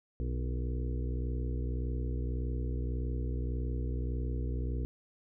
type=harmonic tone with a mistuned harmonic; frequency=61.74 Hz; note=B1; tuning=in tune; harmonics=1 / 2 / 4 / 5 / 6 / 7 / 8; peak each=-32 / -38 / -44 / -46 / -48 / -49 / -50 dBFS; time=0.2-4.85 s; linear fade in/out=0 ms; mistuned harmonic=8; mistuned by=-60 cents; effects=none